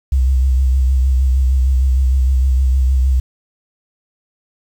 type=tone with vibrato; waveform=sine; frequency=65 Hz; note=C2; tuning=11 cents flat; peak=-10 dBFS; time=0.12-3.2 s; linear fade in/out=5 ms; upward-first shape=sine; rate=6.5 Hz; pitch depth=54 cents each way; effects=7-bit